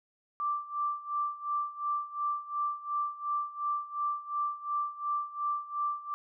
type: tone with tremolo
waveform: sine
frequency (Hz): 1174.7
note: D6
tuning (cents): 0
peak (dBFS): -27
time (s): 0.4-6.14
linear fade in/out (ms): 0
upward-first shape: sine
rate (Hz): 2.8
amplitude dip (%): 85
effects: none